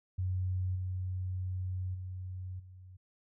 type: tone with level steps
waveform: sine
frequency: 92.3 Hz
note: F#2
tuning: 4 cents flat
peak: -30 / -33 / -38 / -49 dBFS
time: 0.18-2.97 s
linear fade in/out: 10 ms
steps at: 0.75 / 1.94 / 2.59 s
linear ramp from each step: 10 ms
effects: none